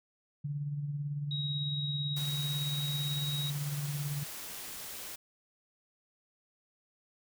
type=tone with tremolo; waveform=sine; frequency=145 Hz; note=D3; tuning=22 cents flat; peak=-31 dBFS; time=0.44-4.24 s; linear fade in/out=10 ms; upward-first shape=sine; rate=18 Hz; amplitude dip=45%
type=tone; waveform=sine; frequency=3809 Hz; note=A#7; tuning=37 cents sharp; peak=-35 dBFS; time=1.31-3.5 s; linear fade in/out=2 ms
type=noise; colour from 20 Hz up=white; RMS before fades=-43 dBFS; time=2.16-5.16 s; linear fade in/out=10 ms
effects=none